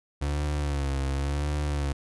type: tone with vibrato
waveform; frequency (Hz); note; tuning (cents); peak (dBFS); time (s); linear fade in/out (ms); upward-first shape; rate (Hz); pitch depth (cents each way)
35% pulse; 71; C#2; +42; -24; 0.21-1.93; 10; sine; 0.92; 72
effects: resampled to 24000 Hz